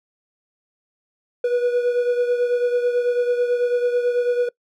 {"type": "beating tone pair", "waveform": "triangle", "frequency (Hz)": [485.8, 494.9], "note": ["B4", "B4"], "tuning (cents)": [-29, 4], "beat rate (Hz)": 9.1, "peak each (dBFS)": [-16, -23], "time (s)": [1.44, 4.49], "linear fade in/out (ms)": 5, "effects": ["noise-tail reverb RT60 0.1 s tail -23 dB re dry"]}